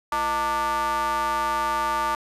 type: ring-modulated tone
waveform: square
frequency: 140 Hz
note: C#3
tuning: 18 cents sharp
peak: -20 dBFS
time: 0.12-2.15 s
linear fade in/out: 2 ms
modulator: 1040 Hz
effects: resampled to 32000 Hz + 10-bit